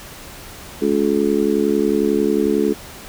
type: harmonic tone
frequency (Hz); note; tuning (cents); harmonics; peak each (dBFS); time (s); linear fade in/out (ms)
71.1; C#2; +45; 3 / 4 / 5 / 6; -21 / -20 / -20 / -19; 0.81-2.74; 20
effects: pink hiss -37 dBFS RMS until 3.08 s